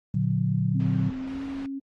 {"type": "chord", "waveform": "sine", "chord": "Bb augmented", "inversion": "none", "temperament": "just", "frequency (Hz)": [116.54, 145.68, 182.1], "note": ["Bb2", "D3", "F#3"], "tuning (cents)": [0, -14, -27], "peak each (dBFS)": -26, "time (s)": [0.14, 1.1], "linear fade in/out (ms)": 5}
{"type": "tone with pitch glide", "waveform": "sine", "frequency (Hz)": [260, 273.2], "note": ["C4", "C#4"], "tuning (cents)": [-11, -25], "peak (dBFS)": -30, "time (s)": [0.74, 1.8], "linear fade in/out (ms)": 20, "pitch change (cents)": 86, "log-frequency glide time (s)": [1.18, 1.41]}
{"type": "noise", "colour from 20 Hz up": "pink", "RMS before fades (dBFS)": -42, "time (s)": [0.8, 1.66], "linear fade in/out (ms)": 0}
{"effects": ["low-pass 3000 Hz 12 dB/octave", "Opus 24 kbps"]}